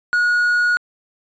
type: tone with quantisation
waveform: triangle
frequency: 1450 Hz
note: F#6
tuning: 35 cents flat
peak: -12 dBFS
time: 0.13-0.77 s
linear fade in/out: 0 ms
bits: 7
effects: resampled to 16000 Hz